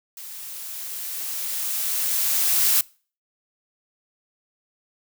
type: noise with level ramp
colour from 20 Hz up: blue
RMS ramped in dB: -38 to -18 dBFS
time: 0.17-2.81 s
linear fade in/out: 2 ms
effects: noise-tail reverb RT60 0.4 s tail -24 dB re dry